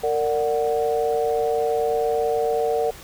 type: chord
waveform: sine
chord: Bb augmented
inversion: none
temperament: equal with one note detuned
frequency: 458.2 / 587.3 / 740 Hz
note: Bb4 / D5 / F#5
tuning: -30 / 0 / 0 cents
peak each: -21 / -26 / -25 dBFS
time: 0.03-2.91 s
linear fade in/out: 10 ms
effects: pink hiss -42 dBFS RMS until 3.03 s